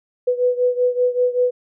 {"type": "beating tone pair", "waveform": "sine", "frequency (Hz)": [493.9, 499.1], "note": ["B4", "B4"], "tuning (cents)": [0, 18], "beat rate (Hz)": 5.2, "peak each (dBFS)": [-17, -20], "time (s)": [0.27, 1.51], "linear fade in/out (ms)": 10, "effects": []}